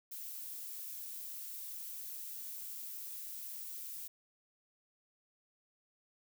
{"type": "noise", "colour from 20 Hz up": "violet", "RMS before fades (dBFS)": -45, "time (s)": [0.11, 4.08], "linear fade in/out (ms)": 10, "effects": []}